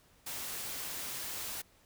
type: noise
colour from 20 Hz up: white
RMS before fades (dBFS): -40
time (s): 0.26-1.62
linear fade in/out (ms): 10
effects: pink hiss -65 dBFS RMS until 1.85 s